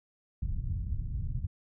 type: low-pass noise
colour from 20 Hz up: white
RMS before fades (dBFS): -33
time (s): 0.42-1.47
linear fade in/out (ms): 5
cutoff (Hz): 110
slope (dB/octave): 24
effects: none